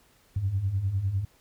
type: beating tone pair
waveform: sine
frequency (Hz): 90.5 / 100.4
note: F#2 / G2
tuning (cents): -38 / +42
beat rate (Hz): 9.9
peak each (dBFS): -31 / -25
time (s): 0.36-1.25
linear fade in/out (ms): 5
effects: tanh soft clip ceiling -17 dBFS + pink hiss -62 dBFS RMS until 1.4 s